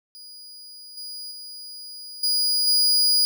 40% pulse tone with level steps, 4900 Hz, D#8, 27 cents flat, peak -39 / -32 / -35 / -18 / -15 dBFS, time 0.15-3.25 s, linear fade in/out 0 ms, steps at 0.97 / 1.31 / 2.23 / 2.67 s, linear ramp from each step 5 ms, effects none

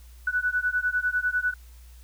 sine beating tone pair, 1479 / 1489 Hz, F#6 / F#6, -1 / +11 cents, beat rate 10 Hz, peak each -26 / -26 dBFS, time 0.27-1.54 s, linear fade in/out 5 ms, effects added 60 Hz sine -45 dBFS peak until 2.03 s + white hiss -58 dBFS RMS until 2.03 s

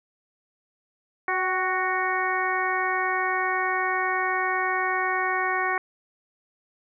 harmonic tone with a mistuned harmonic, 370 Hz, F#4, in tune, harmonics 1 / 2 / 3 / 4 / 5 / 6, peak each -32 / -29 / -28 / -31 / -28 / -32 dBFS, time 1.28-5.78 s, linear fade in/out 2 ms, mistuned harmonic 2, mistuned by +34 cents, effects none

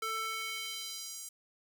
square tone with high-pass filter sweep, 443.8 Hz, A4, 15 cents sharp, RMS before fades -39 dBFS, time 0.02-1.29 s, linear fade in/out 5 ms, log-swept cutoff 990 to 7700 Hz, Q 1.6, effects none

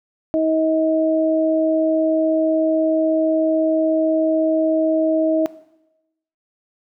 sine tone pair together, 318.8 / 635 Hz, D#4 / D#5, +42 / +35 cents, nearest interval octave, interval 1193 cents, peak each -18 dBFS, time 0.34-5.46 s, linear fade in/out 0 ms, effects noise-tail reverb RT60 0.9 s tail -17 dB re dry

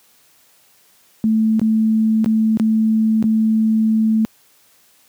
sine tone with dropouts, 220 Hz, A3, in tune, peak -12 dBFS, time 1.24-4.25 s, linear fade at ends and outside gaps 0 ms, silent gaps 1.595-1.615 / 2.244-2.26 / 2.572-2.598 / 3.226-3.24 s, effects white hiss -54 dBFS RMS until 5.08 s + high-pass 100 Hz 12 dB/octave

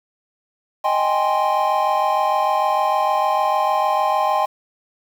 triangle chord, Ab major seventh, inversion second, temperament equal, 622.3 / 784 / 830.6 / 1046.5 Hz, Eb5 / G5 / Ab5 / C6, 0 / 0 / 0 / 0 cents, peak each -21 / -19 / -20 / -19 dBFS, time 0.84-4.46 s, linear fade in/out 10 ms, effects 7-bit

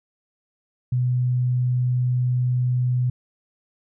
sine tone, 124.9 Hz, B2, 20 cents sharp, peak -18 dBFS, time 0.92-3.1 s, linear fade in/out 5 ms, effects none

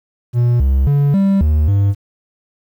triangle tone with pitch steps, 120.6 / 67.1 / 142.6 / 195.9 / 76.2 / 99.8 Hz, B2 / C2 / C#3 / G3 / D#2 / G2, -41 / +44 / +49 / -1 / -36 / +32 cents, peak -8 dBFS, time 0.33-1.95 s, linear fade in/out 50 ms, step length 270 ms, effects 8-bit

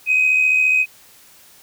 sine tone with amplitude modulation, 2519 Hz, D#7, 21 cents sharp, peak -9 dBFS, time 0.06-0.86 s, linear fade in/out 50 ms, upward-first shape sine, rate 74.5 Hz, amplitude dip 55%, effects tanh soft clip ceiling -8 dBFS + white hiss -48 dBFS RMS until 1.62 s

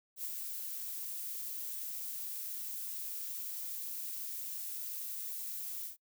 violet noise with ADSR envelope, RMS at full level -38 dBFS, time 0.16-5.97 s, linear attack 80 ms, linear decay 33 ms, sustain -3 dB, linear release 120 ms, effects noise-tail reverb RT60 0.1 s tail -24 dB re dry

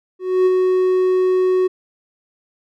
triangle tone with ADSR envelope, 370 Hz, F#4, in tune, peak -8 dBFS, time 0.19-1.68 s, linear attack 270 ms, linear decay 31 ms, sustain -3 dB, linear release 16 ms, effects none

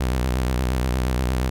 sawtooth tone with vibrato, 63.2 Hz, B1, 41 cents sharp, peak -16 dBFS, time 0-1.5 s, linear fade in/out 10 ms, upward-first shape sine, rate 8.5 Hz, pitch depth 89 cents each way, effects none

